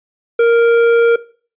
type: tone with tanh clipping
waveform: triangle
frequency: 466.2 Hz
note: A#4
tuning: in tune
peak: -9 dBFS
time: 0.39-1.16 s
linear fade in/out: 5 ms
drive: 14 dB
effects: noise-tail reverb RT60 0.4 s tail -18 dB re dry + resampled to 8000 Hz